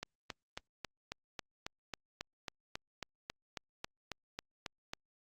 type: click train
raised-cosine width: 0.2 ms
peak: -22 dBFS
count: 19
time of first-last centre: 0.03-4.935 s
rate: 3.67 Hz
effects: Opus 48 kbps